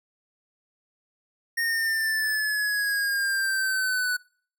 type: exponential sweep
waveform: square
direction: down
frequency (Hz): 1853 to 1480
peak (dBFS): -24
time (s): 1.57-4.17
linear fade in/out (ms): 10
effects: noise-tail reverb RT60 0.5 s tail -25 dB re dry